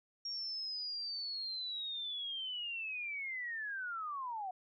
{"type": "linear sweep", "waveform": "sine", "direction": "down", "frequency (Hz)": [5588, 723], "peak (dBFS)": -38, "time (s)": [0.25, 4.51], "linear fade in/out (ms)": 5, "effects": []}